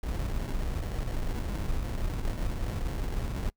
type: noise with sample-and-hold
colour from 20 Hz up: brown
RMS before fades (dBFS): -31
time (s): 0.03-3.5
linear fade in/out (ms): 5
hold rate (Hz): 1225
effects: noise-tail reverb RT60 0.1 s tail -25 dB re dry